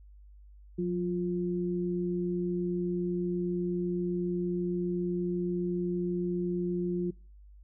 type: tone pair together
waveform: sine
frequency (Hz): 179.34 / 351.3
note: F3 / F4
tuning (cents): +46 / +10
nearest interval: octave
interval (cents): 1164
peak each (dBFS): -30 / -31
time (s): 0.78-7.11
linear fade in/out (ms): 10
effects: noise-tail reverb RT60 0.4 s tail -25 dB re dry + added 50 Hz sine -50 dBFS peak until 7.63 s